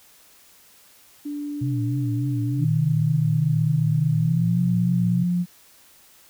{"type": "tone", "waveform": "sine", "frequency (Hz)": 291.6, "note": "D4", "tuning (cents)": -12, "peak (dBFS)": -27, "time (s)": [1.25, 2.65], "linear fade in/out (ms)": 10}
{"type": "tone with vibrato", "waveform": "sine", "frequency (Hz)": 123.47, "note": "B2", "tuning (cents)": 0, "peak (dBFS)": -22, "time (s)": [1.61, 5.24], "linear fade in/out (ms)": 10, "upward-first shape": "triangle", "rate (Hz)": 3.4, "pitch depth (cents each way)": 140}
{"type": "tone with pitch glide", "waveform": "sine", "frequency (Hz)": [155.56, 176.64], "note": ["D#3", "F3"], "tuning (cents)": [0, 20], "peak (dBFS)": -19, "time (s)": [2.58, 5.46], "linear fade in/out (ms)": 50, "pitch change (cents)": 220, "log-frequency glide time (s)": [4.13, 4.6]}
{"effects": ["white hiss -53 dBFS RMS until 6.29 s"]}